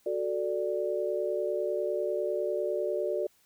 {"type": "chord", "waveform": "sine", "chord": "D major", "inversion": "first", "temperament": "equal", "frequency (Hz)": [370, 440, 587.3], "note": ["F#4", "A4", "D5"], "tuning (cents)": [0, 0, 0], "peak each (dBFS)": [-32, -33, -31], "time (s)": [0.06, 3.27], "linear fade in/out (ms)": 5, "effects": ["white hiss -66 dBFS RMS until 3.45 s"]}